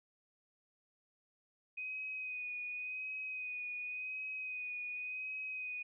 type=tone with vibrato; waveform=sine; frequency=2500 Hz; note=D#7; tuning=8 cents sharp; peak=-39 dBFS; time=1.77-5.83 s; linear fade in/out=10 ms; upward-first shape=sine; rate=0.9 Hz; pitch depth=27 cents each way; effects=none